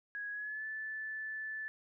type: tone with pitch glide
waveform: sine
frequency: 1661.2 to 1747.8 Hz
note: G#6 to A6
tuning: 0 to -12 cents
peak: -38 dBFS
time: 0.15-1.68 s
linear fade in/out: 0 ms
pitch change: +88 cents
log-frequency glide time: 0.31-0.65 s
effects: none